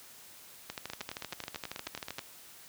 two click trains, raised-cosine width 0.2 ms, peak -21 / -20 dBFS, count 13 / 20, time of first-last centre 0.9-2.192 / 0.7-2.184 s, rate 9.29 / 12.8 Hz, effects white hiss -53 dBFS RMS until 2.68 s + high-pass 60 Hz 12 dB/octave

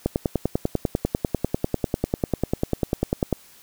click train, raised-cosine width 2 ms, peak -7 dBFS, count 34, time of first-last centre 0.06-3.327 s, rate 10.1 Hz, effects white hiss -51 dBFS RMS until 3.62 s

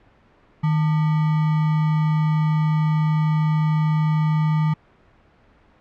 sine tone with sample-and-hold, 155.56 Hz, D#3, in tune, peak -16 dBFS, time 0.63-4.74 s, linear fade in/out 10 ms, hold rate 1050 Hz, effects pink hiss -55 dBFS RMS until 5.8 s + low-pass 2000 Hz 12 dB/octave

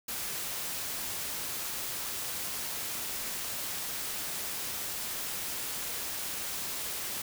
white noise, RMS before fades -36 dBFS, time 0.08-7.22 s, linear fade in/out 5 ms, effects none

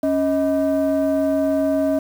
sine tone pair together, 277.2 / 629.7 Hz, C#4 / D#5, 0 / +21 cents, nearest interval octave + major second, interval 1421 cents, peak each -17 dBFS, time 0.03-1.99 s, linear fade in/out 5 ms, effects tanh soft clip ceiling -13 dBFS + 7-bit

